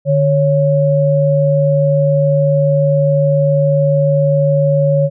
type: tone pair together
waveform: sine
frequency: 148.81 / 554.4 Hz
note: D3 / C#5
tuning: +23 / 0 cents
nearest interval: octave + major seventh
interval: 2277 cents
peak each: -12 dBFS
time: 0.05-5.1 s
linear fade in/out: 50 ms
effects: none